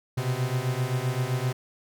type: beating tone pair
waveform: 45% pulse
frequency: 123.47 / 131.17 Hz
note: B2 / C3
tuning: 0 / +5 cents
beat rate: 7.7 Hz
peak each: -28 dBFS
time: 0.17-1.53 s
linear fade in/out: 10 ms
effects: none